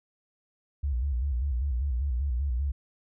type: tone with vibrato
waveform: sine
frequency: 65.41 Hz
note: C2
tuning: in tune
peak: -25 dBFS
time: 0.83-2.72 s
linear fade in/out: 10 ms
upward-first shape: square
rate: 5.1 Hz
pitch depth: 140 cents each way
effects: none